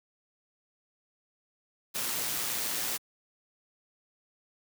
white noise with amplitude modulation, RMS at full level -31 dBFS, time 1.94-2.98 s, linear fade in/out 20 ms, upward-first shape sine, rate 118 Hz, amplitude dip 30%, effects high-pass 100 Hz 12 dB/octave

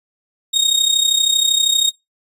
30% pulse tone with amplitude modulation, 3729 Hz, A#7, in tune, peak -7 dBFS, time 0.53-1.91 s, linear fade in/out 20 ms, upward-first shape sine, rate 32.7 Hz, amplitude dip 70%, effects noise-tail reverb RT60 0.2 s tail -26 dB re dry + resampled to 32000 Hz

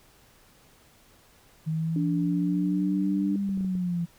sine linear two-way sweep, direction up then down, 157 to 200 to 168.5 Hz, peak -25 dBFS, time 1.66-4.06 s, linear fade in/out 20 ms, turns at 3.41 s
sine tone with pitch glide, 289.8 to 295.4 Hz, D4 to D4, -23 to +10 cents, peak -26 dBFS, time 1.96-3.36 s, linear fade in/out 2 ms, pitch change +33 cents, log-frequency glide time 2.39-2.79 s
clicks, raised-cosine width 3 ms, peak -30 dBFS, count 5, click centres 3.492 / 3.575 / 3.608 / 3.647 / 3.753 s
effects pink hiss -58 dBFS RMS until 4.18 s

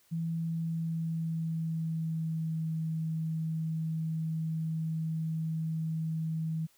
sine tone with pitch glide, 164.8 to 160.29 Hz, E3 to E3, 0 to -48 cents, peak -30 dBFS, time 0.11-6.67 s, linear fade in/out 20 ms, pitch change -48 cents, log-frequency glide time 0.31-2.7 s, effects white hiss -66 dBFS RMS until 6.77 s

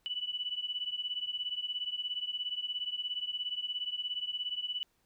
sine beating tone pair, 2960 / 2977 Hz, F#7 / F#7, 0 / +10 cents, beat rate 17 Hz, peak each -36 / -38 dBFS, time 0.06-4.83 s, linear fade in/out 0 ms, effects pink hiss -74 dBFS RMS until 5.05 s

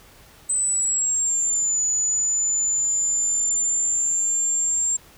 sine exponential two-way sweep, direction down then up, 8120 to 6930 to 7420 Hz, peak -19 dBFS, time 0.49-4.97 s, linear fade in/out 10 ms, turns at 1.84 s, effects pink hiss -50 dBFS RMS until 5.17 s

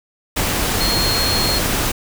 sine tone in noise, 4265 Hz, C8, 32 cents sharp, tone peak -19 dBFS, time 0.8-1.59 s, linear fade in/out 10 ms, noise pink, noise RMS -19 dBFS, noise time 0.36-1.92 s, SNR -3 dB, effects none

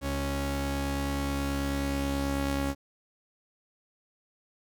sawtooth tone pair together, 69.3 / 277 Hz, C#2 / C#4, 0 / -1 cents, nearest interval 2 octaves, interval 2399 cents, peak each -27 dBFS, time 0.01-2.75 s, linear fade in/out 50 ms, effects none

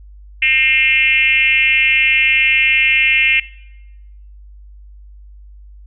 sine tone with frequency modulation, 2403 Hz, D7, 39 cents sharp, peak -10 dBFS, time 0.42-3.4 s, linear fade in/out 5 ms, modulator 279 Hz, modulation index 1.5, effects noise-tail reverb RT60 1.0 s tail -20 dB re dry + added 50 Hz sine -36 dBFS peak until 5.86 s

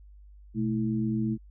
sine tone cluster, 123.7 / 218.5 / 326.6 Hz, B2 / A3 / E4, +3 / -12 / -16 cents, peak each -31 / -27 / -33 dBFS, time 0.54-1.38 s, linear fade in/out 50 ms, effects added 50 Hz sine -48 dBFS peak until 1.5 s

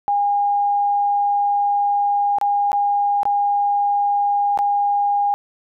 sine tone with dropouts, 813 Hz, G#5, 37 cents flat, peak -15 dBFS, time 0.08-5.34 s, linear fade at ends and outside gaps 0 ms, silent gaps 2.385-2.413 / 2.718-2.73 / 3.232-3.254 / 4.575-4.589 s, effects none

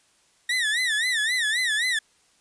30% pulse tone with vibrato, 1856 Hz, A#6, 8 cents flat, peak -19 dBFS, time 0.49-1.99 s, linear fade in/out 5 ms, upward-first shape sine, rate 3.8 Hz, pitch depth 160 cents each way, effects white hiss -62 dBFS RMS until 2.4 s + resampled to 22050 Hz

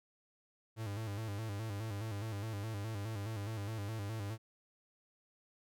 45% pulse tone with vibrato, 105.9 Hz, G#2, 34 cents sharp, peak -38 dBFS, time 0.76-4.38 s, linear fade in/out 50 ms, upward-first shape square, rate 4.8 Hz, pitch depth 88 cents each way, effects none

